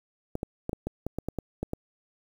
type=clicks; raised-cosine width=2 ms; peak=-17 dBFS; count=11; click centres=0.354 / 0.431 / 0.694 / 0.731 / 0.87 / 1.066 / 1.186 / 1.286 / 1.387 / 1.63 / 1.734 s; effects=8-bit